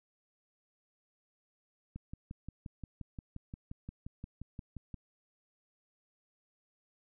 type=click train; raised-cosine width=5 ms; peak=-30 dBFS; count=18; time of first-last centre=1.96-4.942 s; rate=5.7 Hz; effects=none